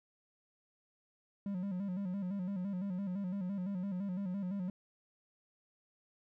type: tone with vibrato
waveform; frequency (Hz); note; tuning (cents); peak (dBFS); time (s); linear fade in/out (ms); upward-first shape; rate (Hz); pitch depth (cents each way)
triangle; 190.2; F#3; +48; -33; 1.46-4.7; 2; square; 5.9; 88
effects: none